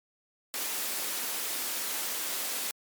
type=high-pass noise; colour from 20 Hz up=white; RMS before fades=-33 dBFS; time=0.54-2.71 s; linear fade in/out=0 ms; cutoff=230 Hz; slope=24 dB/octave; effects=MP3 96 kbps